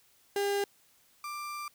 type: tone pair in turn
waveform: 35% pulse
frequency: 402.3 / 1182.8 Hz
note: G4 / D6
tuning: +45 / +12 cents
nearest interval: octave + perfect fifth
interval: 1867 cents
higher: second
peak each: -26 / -35 dBFS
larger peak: first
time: 0.36-0.64 / 1.24-1.68 s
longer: second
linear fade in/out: 2 ms
effects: white hiss -65 dBFS RMS until 1.74 s